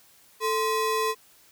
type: ring-modulated tone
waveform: square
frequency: 740 Hz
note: F#5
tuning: in tune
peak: -21 dBFS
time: 0.4-1.15 s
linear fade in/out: 50 ms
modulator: 300 Hz
effects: white hiss -57 dBFS RMS until 1.51 s